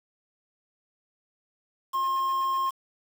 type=tone with quantisation; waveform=triangle; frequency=1067 Hz; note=C6; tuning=34 cents sharp; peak=-22 dBFS; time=1.93-2.71 s; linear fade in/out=20 ms; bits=7; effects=none